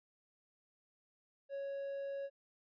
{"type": "tone", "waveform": "triangle", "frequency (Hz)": 554.4, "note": "C#5", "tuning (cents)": 0, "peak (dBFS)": -37, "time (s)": [1.49, 2.3], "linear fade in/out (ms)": 50, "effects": ["resampled to 11025 Hz"]}